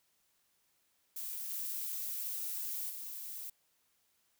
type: noise with level steps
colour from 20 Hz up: violet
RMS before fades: -41 / -39 / -44 dBFS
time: 1.16-3.5 s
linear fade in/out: 5 ms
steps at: 1.49 / 2.89 s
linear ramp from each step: 20 ms
effects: white hiss -75 dBFS RMS until 4.39 s

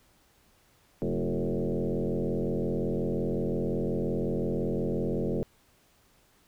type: tone with frequency modulation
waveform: sine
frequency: 109.5 Hz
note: A2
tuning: 8 cents flat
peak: -26 dBFS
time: 1.02-5.43 s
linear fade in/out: 0 ms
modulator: 85.6 Hz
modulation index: 5
effects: pink hiss -64 dBFS RMS until 6.47 s

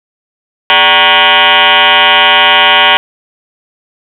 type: tone with frequency modulation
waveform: sine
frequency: 1974 Hz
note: B6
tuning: 1 cent flat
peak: -3 dBFS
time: 0.7-2.97 s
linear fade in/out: 0 ms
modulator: 173 Hz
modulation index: 7.5
effects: 7-bit

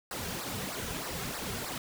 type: noise with flanger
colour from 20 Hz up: pink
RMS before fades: -37 dBFS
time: 0.11-1.78 s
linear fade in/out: 2 ms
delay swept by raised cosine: 0.3 to 3.5 ms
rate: 3.2 Hz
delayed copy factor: -0.8
effects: none

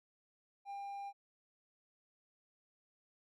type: tone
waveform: triangle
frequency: 799 Hz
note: G5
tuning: 33 cents sharp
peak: -40 dBFS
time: 0.65-1.13 s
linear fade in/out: 50 ms
effects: none

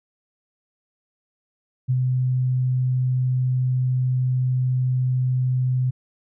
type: tone with ADSR envelope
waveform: sine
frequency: 127.6 Hz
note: C3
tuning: 43 cents flat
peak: -16 dBFS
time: 1.88-5.91 s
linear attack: 23 ms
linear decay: 49 ms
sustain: -2 dB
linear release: 14 ms
effects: none

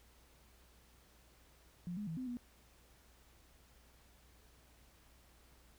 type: tone with pitch steps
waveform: sine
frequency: 175.8 / 207.9 / 162.5 / 256.4 / 243.1 Hz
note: F3 / G#3 / E3 / C4 / B3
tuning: +12 / +2 / -24 / -35 / -27 cents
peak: -39 dBFS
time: 1.87-2.37 s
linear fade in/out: 0 ms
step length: 100 ms
effects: added 60 Hz sine -66 dBFS peak until 5.78 s + pink hiss -67 dBFS RMS until 5.78 s

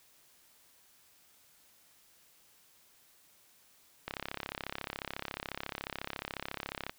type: click train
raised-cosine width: 0.3 ms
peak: -20 dBFS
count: 97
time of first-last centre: 4.08-6.895 s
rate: 34.1 Hz
effects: white hiss -64 dBFS RMS until 6.98 s

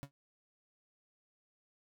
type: tone with exponential decay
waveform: 35% pulse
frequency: 140.1 Hz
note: C#3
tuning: 19 cents sharp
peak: -36 dBFS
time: 0.03-0.11 s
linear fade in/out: 0 ms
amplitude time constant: 16 ms
effects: none

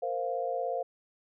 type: chord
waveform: sine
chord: Bb suspended second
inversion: none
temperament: equal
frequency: 466.2 / 523.3 / 698.5 Hz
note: Bb4 / C5 / F5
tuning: 0 / 0 / 0 cents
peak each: -36 / -33 / -33 dBFS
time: 0.02-0.83 s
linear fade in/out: 10 ms
effects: none

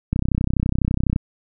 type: click train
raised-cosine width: 5 ms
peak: -7 dBFS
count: 34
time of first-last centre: 0.13-1.161 s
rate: 32 Hz
effects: none

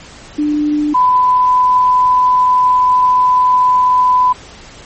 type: tone pair in turn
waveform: sine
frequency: 297.9 / 1002 Hz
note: D4 / B5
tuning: +25 / +25 cents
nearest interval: octave + major sixth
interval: 2100 cents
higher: second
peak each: -11 / -7 dBFS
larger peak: second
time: 0.38-0.94 / 0.94-4.33 s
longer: second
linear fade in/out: 10 ms
effects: pink hiss -36 dBFS RMS until 4.85 s + MP3 32 kbps

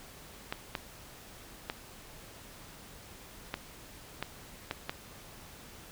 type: clicks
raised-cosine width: 0.3 ms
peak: -17 dBFS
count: 7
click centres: 0.525 / 0.752 / 1.699 / 3.541 / 4.226 / 4.711 / 4.895 s
effects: pink hiss -51 dBFS RMS until 5.91 s

